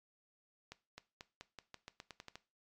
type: accelerating click train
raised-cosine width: 0.2 ms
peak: -30 dBFS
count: 12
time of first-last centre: 0.72-2.356 s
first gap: 260 ms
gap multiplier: 0.88
effects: noise-tail reverb RT60 0.3 s tail -17 dB re dry + MP3 96 kbps